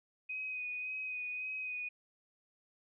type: tone with vibrato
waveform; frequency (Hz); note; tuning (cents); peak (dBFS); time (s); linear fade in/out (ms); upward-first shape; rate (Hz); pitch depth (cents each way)
sine; 2504; D#7; +10; -37; 0.29-1.89; 10; sine; 1.8; 22
effects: none